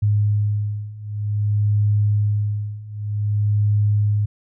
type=beating tone pair; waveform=sine; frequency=103.83 / 104.36 Hz; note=G#2 / G#2; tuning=0 / +9 cents; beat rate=0.53 Hz; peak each=-21 / -19 dBFS; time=0.02-4.26 s; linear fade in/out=10 ms; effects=none